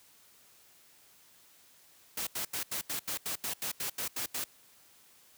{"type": "noise bursts", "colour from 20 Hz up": "white", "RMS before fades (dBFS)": -35, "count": 13, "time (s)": [2.17, 4.442], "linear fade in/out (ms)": 5, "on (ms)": 100, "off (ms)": 81, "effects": ["white hiss -61 dBFS RMS until 5.37 s", "high-pass 60 Hz 12 dB/octave"]}